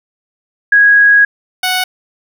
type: tone pair in turn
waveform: sine / 10% pulse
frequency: 1654 / 739.3 Hz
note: G#6 / F#5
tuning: -8 / -2 cents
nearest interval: octave + major second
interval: 1394 cents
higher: first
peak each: -4 dBFS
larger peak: neither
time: 0.72-1.25 / 1.63-1.84 s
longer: first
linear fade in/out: 5 ms
effects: none